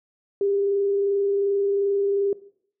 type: tone with frequency modulation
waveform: sine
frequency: 399.3 Hz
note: G4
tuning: 32 cents sharp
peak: -19 dBFS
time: 0.41-2.33 s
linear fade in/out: 2 ms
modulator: 22.7 Hz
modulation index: 0.22
effects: noise-tail reverb RT60 0.6 s tail -18 dB re dry